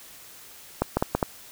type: clicks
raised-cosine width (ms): 1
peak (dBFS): -7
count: 5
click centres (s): 0.82 / 0.97 / 1.025 / 1.15 / 1.228
effects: white hiss -47 dBFS RMS until 1.51 s